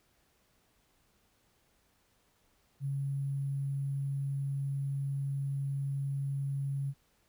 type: tone with sample-and-hold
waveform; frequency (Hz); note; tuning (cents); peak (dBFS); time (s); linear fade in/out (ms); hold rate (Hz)
sine; 138.5; C#3; -1; -31; 2.8-6.94; 50; 11025
effects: pink hiss -71 dBFS RMS until 7.28 s